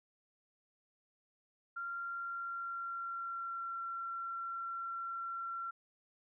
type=tone with pitch glide; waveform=sine; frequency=1384 to 1361.8 Hz; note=F6 to F6; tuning=-16 to -44 cents; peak=-38 dBFS; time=1.76-5.71 s; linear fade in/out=10 ms; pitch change=-28 cents; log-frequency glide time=2-3.77 s; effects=none